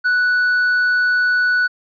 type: tone with tanh clipping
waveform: triangle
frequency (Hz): 1480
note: F#6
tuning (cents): 0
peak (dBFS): -14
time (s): 0.04-1.68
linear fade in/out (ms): 20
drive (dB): 8
effects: resampled to 11025 Hz